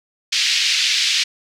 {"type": "band-pass noise", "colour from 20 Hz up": "white", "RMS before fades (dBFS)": -18, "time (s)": [0.32, 1.24], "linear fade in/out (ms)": 10, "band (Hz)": [2200, 5100], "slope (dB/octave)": 24, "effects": []}